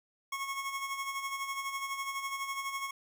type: tone with tremolo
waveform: 25% pulse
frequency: 1095 Hz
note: C#6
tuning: 22 cents flat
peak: -29 dBFS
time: 0.32-2.91 s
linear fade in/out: 5 ms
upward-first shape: sine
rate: 12 Hz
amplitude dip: 55%
effects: 11-bit